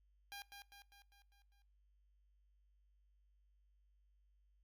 10% pulse tone with echo, 805 Hz, G5, 46 cents sharp, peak -40 dBFS, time 0.32-0.42 s, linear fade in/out 0 ms, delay 200 ms, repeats 6, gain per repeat -5 dB, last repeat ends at 1.62 s, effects noise-tail reverb RT60 0.5 s tail -21 dB re dry + added 50 Hz sine -70 dBFS peak until 4.63 s

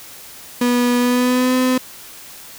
35% pulse tone with pitch glide, 244.1 to 255.3 Hz, B3 to C4, -20 to -42 cents, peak -12 dBFS, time 0.61-1.78 s, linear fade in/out 5 ms, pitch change +78 cents, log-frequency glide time 0.98-1.55 s, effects white hiss -38 dBFS RMS until 2.58 s

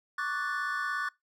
triangle chord, D major seventh, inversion third, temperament equal with one note detuned, 1117.7 / 1174.7 / 1480 / 1760 Hz, C#6 / D6 / F#6 / A6, +14 / 0 / 0 / 0 cents, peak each -35 / -35 / -32 / -34 dBFS, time 0.18-1.09 s, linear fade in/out 5 ms, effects noise-tail reverb RT60 0.2 s tail -23 dB re dry

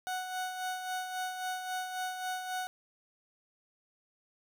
30% pulse tone with tremolo, 740 Hz, F#5, in tune, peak -30 dBFS, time 0.07-2.67 s, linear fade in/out 0 ms, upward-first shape sine, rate 3.7 Hz, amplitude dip 50%, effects none

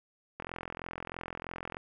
click train, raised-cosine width 0.5 ms, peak -23 dBFS, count 60, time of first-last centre 0.4-1.769 s, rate 43.1 Hz, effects none

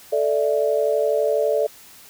sine chord, A suspended fourth, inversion none, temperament equal, 440 / 587.3 / 659.3 Hz, A4 / D5 / E5, 0 / 0 / 0 cents, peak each -21 / -20 / -25 dBFS, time 0.12-1.67 s, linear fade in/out 10 ms, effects white hiss -46 dBFS RMS until 2.09 s

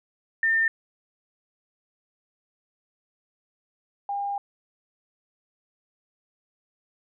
sine tone pair in turn, 1806 / 804.5 Hz, A6 / G5, +45 / +45 cents, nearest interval octave + major second, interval 1400 cents, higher first, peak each -19 / -26 dBFS, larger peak first, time 0.43-0.68 / 4.09-4.38 s, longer second, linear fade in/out 2 ms, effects none

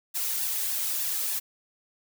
blue noise with flanger, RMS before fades -29 dBFS, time 0.14-1.4 s, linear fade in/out 20 ms, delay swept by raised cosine 1.1 to 2.4 ms, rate 3.4 Hz, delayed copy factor +0.6, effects none

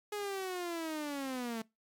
sawtooth linear sweep, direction down, 420 to 220 Hz, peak -32 dBFS, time 0.12-1.62 s, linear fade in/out 5 ms, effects noise-tail reverb RT60 0.2 s tail -22 dB re dry + MP3 96 kbps

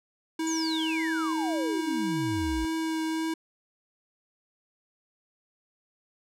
square tone with vibrato, 320.9 Hz, E4, 46 cents flat, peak -28 dBFS, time 0.39-3.34 s, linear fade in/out 5 ms, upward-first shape triangle, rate 1.8 Hz, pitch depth 13 cents each way
sine exponential sweep, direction down, 7070 to 51.3 Hz, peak -31 dBFS, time 0.47-2.65 s, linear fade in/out 0 ms
effects low-pass 11000 Hz 12 dB/octave

